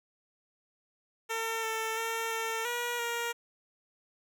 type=tone with pitch steps; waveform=10% pulse; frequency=451.8 / 445.3 / 453.9 / 450.8 / 480 / 470.6 Hz; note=A4 / A4 / A#4 / A4 / B4 / A#4; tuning=+46 / +21 / -46 / +42 / -49 / +16 cents; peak=-23 dBFS; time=1.29-3.33 s; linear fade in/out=20 ms; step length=340 ms; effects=none